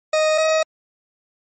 40% pulse tone pair in turn, 622.3 / 632.4 Hz, D#5 / D#5, 0 / +28 cents, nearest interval unison, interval 28 cents, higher second, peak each -14 dBFS, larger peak neither, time 0.13-0.38 / 0.38-0.63 s, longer neither, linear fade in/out 5 ms, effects MP3 32 kbps

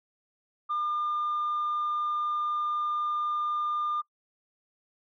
sine tone, 1204 Hz, D6, 43 cents sharp, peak -25 dBFS, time 0.69-4.02 s, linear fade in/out 20 ms, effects noise-tail reverb RT60 0.1 s tail -25 dB re dry + tanh soft clip ceiling -24 dBFS

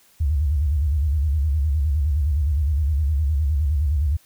sine tone with vibrato, 73.42 Hz, D2, in tune, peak -17 dBFS, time 0.2-4.17 s, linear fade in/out 10 ms, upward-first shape square, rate 9.7 Hz, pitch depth 130 cents each way, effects white hiss -56 dBFS RMS until 4.25 s

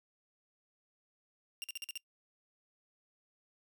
sawtooth tone bursts, 2787 Hz, F7, 4 cents flat, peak -35 dBFS, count 6, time 1.62-1.975 s, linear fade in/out 0 ms, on 20 ms, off 47 ms, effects noise-tail reverb RT60 0.1 s tail -24 dB re dry

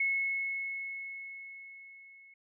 sine tone with level ramp, 2188 Hz, C#7, 23 cents flat, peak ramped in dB -26 to -54 dBFS, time 0-2.34 s, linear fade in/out 5 ms, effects none

